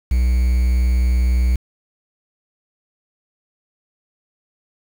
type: tone with quantisation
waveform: triangle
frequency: 61.74 Hz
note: B1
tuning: in tune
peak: -11 dBFS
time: 0.11-1.56 s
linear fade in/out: 5 ms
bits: 6
effects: none